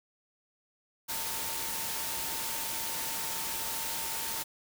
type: tone in noise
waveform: sine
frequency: 905 Hz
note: A5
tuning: 48 cents sharp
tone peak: -44 dBFS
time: 1.08-4.44 s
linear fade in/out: 20 ms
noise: white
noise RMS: -35 dBFS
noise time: 1.08-4.44 s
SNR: -12 dB
effects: none